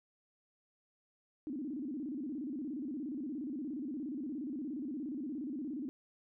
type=tone with vibrato; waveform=sine; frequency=277.2 Hz; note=C#4; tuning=in tune; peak=-37 dBFS; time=1.47-5.89 s; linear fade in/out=0 ms; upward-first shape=square; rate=17 Hz; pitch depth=180 cents each way; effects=none